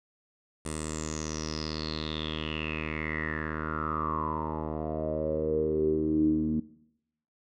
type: tone with low-pass filter sweep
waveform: 10% pulse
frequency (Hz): 77.78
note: D#2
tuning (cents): 0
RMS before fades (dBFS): -31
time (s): 0.65-6.6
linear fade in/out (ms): 5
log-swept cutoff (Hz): 9000 to 250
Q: 9.7
effects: noise-tail reverb RT60 0.8 s tail -19 dB re dry